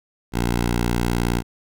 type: tone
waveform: 10% pulse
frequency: 59.1 Hz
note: A#1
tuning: 24 cents sharp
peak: -11 dBFS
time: 0.32-1.43 s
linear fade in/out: 50 ms
effects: none